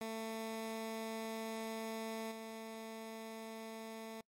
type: tone with level steps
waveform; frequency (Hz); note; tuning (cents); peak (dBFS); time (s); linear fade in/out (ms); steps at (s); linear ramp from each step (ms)
15% pulse; 222.9; A3; +23; -34 / -39; 0.01-4.21; 2; 2.31; 10
effects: noise-tail reverb RT60 0.1 s tail -25 dB re dry + MP3 64 kbps